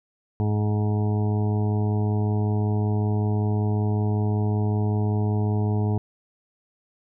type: harmonic tone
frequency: 105.3 Hz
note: G#2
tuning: 24 cents sharp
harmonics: 1 / 2 / 3 / 4 / 6 / 7 / 8 / 9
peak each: -21 / -28 / -34 / -32 / -42 / -38 / -41 / -43 dBFS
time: 0.4-5.98 s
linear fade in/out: 0 ms
effects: none